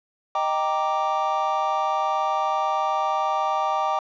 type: chord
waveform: triangle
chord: Eb major seventh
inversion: none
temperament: equal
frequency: 622.3 / 784 / 932.3 / 1174.7 Hz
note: Eb5 / G5 / Bb5 / D6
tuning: 0 / 0 / 0 / 0 cents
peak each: -27 / -23 / -26 / -24 dBFS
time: 0.35-3.99 s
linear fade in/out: 2 ms
effects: resampled to 16000 Hz